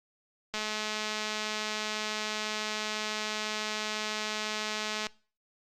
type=click train; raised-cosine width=0.2 ms; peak=-16 dBFS; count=970; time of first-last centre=0.54-5.068 s; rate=214 Hz; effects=noise-tail reverb RT60 0.4 s tail -23 dB re dry + Opus 48 kbps